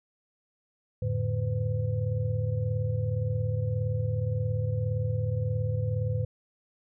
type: tone cluster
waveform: sine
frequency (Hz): 87 / 108.8 / 146 / 505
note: F2 / A2 / D3 / B4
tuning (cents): -6 / -19 / -10 / +39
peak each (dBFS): -35 / -27 / -34 / -36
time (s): 1.02-6.25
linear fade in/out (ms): 5
effects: none